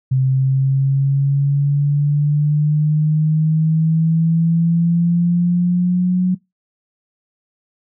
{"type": "exponential sweep", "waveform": "sine", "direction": "up", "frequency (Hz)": [130.81, 183.5], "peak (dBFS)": -12, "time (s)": [0.11, 6.35], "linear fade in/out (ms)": 10, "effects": ["noise-tail reverb RT60 0.2 s tail -23 dB re dry"]}